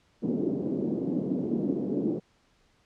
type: band-pass noise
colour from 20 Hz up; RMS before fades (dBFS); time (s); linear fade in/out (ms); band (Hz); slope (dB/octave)
pink; -29; 0.22-2.2; 20; 200 to 380; 24
effects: pink hiss -66 dBFS RMS until 2.85 s + low-pass 6000 Hz 12 dB/octave